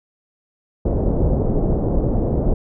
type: low-pass noise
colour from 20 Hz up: pink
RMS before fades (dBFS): -18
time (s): 0.85-2.54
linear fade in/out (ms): 5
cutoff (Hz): 600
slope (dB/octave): 24
effects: none